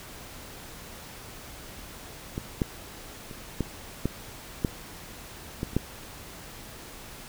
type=clicks; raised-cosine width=3 ms; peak=-18 / -11 / -28 / -13 / -12 / -10 / -16 / -29 / -10 dBFS; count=9; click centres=2.379 / 2.618 / 3.312 / 3.607 / 4.056 / 4.648 / 5.631 / 5.733 / 5.766 s; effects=pink hiss -44 dBFS RMS until 7.28 s